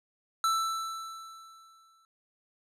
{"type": "tone with exponential decay", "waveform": "square", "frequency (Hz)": 1326, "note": "E6", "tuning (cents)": 10, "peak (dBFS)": -24, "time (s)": [0.44, 2.05], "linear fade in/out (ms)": 1, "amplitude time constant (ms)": 350, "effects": ["low-pass 11000 Hz 12 dB/octave"]}